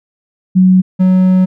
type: tone pair in turn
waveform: sine / triangle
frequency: 185.5 / 185.5 Hz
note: F#3 / F#3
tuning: +5 / +5 cents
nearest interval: unison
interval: 0 cents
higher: neither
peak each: -4 / -4 dBFS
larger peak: neither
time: 0.55-0.82 / 0.99-1.46 s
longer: second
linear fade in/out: 20 ms
effects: none

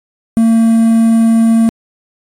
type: tone with quantisation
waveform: triangle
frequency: 226.8 Hz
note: A#3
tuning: 47 cents flat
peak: -4 dBFS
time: 0.37-1.69 s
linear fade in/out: 0 ms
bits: 5
effects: AAC 48 kbps

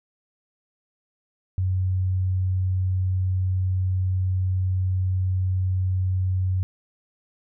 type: tone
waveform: sine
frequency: 93 Hz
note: F#2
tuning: 9 cents sharp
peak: -20 dBFS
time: 1.58-6.63 s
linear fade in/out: 0 ms
effects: none

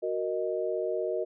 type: chord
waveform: sine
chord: D# minor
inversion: first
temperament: equal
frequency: 370 / 466.2 / 622.3 Hz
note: F#4 / A#4 / D#5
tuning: 0 / 0 / 0 cents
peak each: -32 dBFS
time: 0.02-1.25 s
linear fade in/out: 20 ms
effects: none

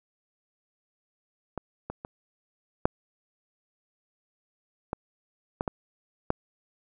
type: clicks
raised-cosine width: 1 ms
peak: -18 / -20 / -23 / -6 / -15 / -13 / -14 / -9 dBFS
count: 8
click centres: 1.577 / 1.9 / 2.049 / 2.855 / 4.931 / 5.609 / 5.678 / 6.304 s
effects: none

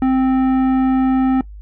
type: tone with tanh clipping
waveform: triangle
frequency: 261.6 Hz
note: C4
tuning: in tune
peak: -14 dBFS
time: 0.02-1.41 s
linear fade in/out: 2 ms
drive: 16 dB
effects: noise-tail reverb RT60 0.1 s tail -20 dB re dry + added 51 Hz sine -32 dBFS peak until 1.61 s

